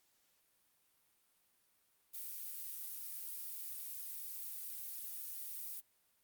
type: noise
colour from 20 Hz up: violet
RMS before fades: -45 dBFS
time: 2.13-5.81 s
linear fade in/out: 20 ms
effects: white hiss -75 dBFS RMS until 6.23 s + Opus 48 kbps